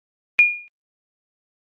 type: tone with exponential decay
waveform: sine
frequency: 2428 Hz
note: D#7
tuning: 43 cents flat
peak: -6 dBFS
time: 0.39-0.68 s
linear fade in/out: 0 ms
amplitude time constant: 63 ms
effects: Opus 24 kbps